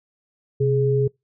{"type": "tone pair together", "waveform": "sine", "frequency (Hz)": [129.7, 417.3], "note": ["C3", "G#4"], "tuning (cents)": [-15, 8], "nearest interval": "octave + minor sixth", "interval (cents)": 2023, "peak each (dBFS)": -19, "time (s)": [0.6, 1.08], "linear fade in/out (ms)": 10, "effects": ["noise-tail reverb RT60 0.2 s tail -26 dB re dry"]}